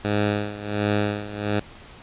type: tone with tremolo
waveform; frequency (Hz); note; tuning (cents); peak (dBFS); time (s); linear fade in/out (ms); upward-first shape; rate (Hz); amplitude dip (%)
10% pulse; 103.7; G#2; -2; -11; 0.04-1.6; 10; sine; 1.4; 80
effects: pink hiss -45 dBFS RMS until 2.02 s + resampled to 8000 Hz